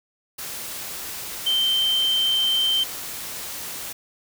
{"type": "tone in noise", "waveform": "sine", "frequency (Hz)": 3119, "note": "G7", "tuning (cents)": -9, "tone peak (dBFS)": -18, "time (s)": [1.46, 2.84], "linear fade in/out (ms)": 10, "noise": "white", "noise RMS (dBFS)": -33, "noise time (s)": [0.38, 3.93], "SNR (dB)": 12, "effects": []}